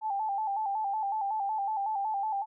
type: tone with vibrato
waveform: sine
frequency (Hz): 830.6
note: G#5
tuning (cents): 0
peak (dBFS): -28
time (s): 0.01-2.46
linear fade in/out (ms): 50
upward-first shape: square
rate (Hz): 5.4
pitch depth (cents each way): 80
effects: none